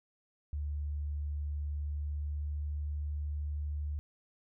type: tone with pitch glide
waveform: sine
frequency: 73.42 to 73.93 Hz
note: D2 to D2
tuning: 0 to +12 cents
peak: -33 dBFS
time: 0.53-3.99 s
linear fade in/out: 0 ms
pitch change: +12 cents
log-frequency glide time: 1.74-2.67 s
effects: none